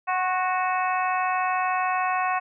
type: harmonic tone with a mistuned harmonic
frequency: 370 Hz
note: F#4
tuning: in tune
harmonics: 2 / 3 / 4 / 5 / 6 / 7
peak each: -25 / -26 / -33 / -33 / -38 / -33 dBFS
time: 0.07-2.4 s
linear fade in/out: 20 ms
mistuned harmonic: 3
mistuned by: -26 cents
effects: none